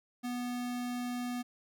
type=tone; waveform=square; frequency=245.3 Hz; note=B3; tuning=12 cents flat; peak=-35 dBFS; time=0.23-1.43 s; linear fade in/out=20 ms; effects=none